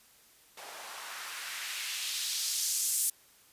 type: noise with band-pass filter sweep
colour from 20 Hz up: blue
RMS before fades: -35 dBFS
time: 0.57-3.1 s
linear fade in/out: 5 ms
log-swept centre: 640 to 9200 Hz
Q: 1.3
effects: white hiss -61 dBFS RMS until 3.52 s + resampled to 32000 Hz